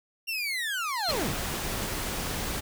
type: linear sweep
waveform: 30% pulse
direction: down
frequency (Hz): 2794 to 36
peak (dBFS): -26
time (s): 0.27-1.33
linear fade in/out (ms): 20
type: tone with exponential growth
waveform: triangle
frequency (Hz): 4186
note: C8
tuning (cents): 0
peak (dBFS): -23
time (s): 0.74-1.11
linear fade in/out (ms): 0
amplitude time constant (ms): 79
type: noise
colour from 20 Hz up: pink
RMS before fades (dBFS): -32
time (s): 1.08-2.61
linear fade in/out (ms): 20
effects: none